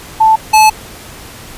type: tone pair in turn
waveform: sine / square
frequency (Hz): 880 / 864.9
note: A5 / A5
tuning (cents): 0 / -30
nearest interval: unison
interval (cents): 30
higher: first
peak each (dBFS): -4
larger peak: neither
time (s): 0.2-0.36 / 0.53-0.7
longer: second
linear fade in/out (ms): 10
effects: pink hiss -32 dBFS RMS until 1.57 s + resampled to 32000 Hz